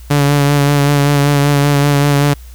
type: tone with vibrato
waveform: sawtooth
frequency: 143.2 Hz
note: D3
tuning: 43 cents flat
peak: -5 dBFS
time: 0.1-2.34 s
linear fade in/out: 10 ms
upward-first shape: sine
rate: 5.2 Hz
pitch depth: 25 cents each way
effects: added 60 Hz sine -31 dBFS peak until 2.54 s + white hiss -45 dBFS RMS until 2.54 s